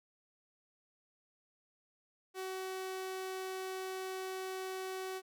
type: tone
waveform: sawtooth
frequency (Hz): 376.8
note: F#4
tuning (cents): +32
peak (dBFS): -35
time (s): 2.34-5.22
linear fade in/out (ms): 50
effects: none